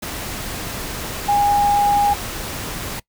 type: tone in noise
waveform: sine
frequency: 817 Hz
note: G#5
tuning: 29 cents flat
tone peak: -13 dBFS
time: 1.28-2.14 s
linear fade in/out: 10 ms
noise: pink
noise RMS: -28 dBFS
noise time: 0.02-3 s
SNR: +12 dB
effects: noise-tail reverb RT60 0.1 s tail -22 dB re dry